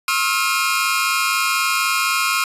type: tone cluster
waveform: sawtooth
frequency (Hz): 1075 / 1294 / 1398 / 2433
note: C6 / E6 / F6 / D#7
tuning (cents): +47 / -32 / +1 / -39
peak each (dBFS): -19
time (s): 0.08-2.44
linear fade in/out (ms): 2
effects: resampled to 32000 Hz